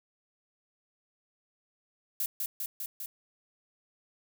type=noise with echo; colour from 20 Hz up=violet; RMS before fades=-31 dBFS; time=2.2-2.26 s; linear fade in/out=2 ms; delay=200 ms; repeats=4; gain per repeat=-2 dB; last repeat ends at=3.06 s; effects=none